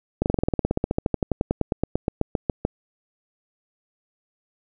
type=slowing click train; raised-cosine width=2 ms; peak=-7 dBFS; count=30; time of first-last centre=0.22-2.651 s; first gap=39 ms; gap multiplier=1.05; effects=none